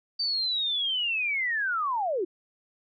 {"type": "linear sweep", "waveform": "sine", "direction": "down", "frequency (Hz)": [4637, 328.3], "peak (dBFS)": -25, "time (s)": [0.19, 2.25], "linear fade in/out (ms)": 10, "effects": []}